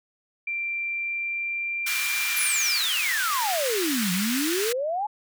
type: tone with pitch glide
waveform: sine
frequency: 2360 to 2375 Hz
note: D7 to D7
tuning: +8 to +19 cents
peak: -26 dBFS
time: 0.47-2.78 s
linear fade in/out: 5 ms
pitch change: +11 cents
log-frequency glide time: 0.89-2.26 s
type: high-pass noise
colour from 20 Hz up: pink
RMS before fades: -29 dBFS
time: 1.86-4.73 s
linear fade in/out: 10 ms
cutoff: 1400 Hz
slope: 24 dB/octave
type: exponential two-way sweep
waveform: sine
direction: down then up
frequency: 11840 to 174.61 to 867 Hz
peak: -24 dBFS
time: 2.36-5.07 s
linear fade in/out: 10 ms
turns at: 4.12 s
effects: none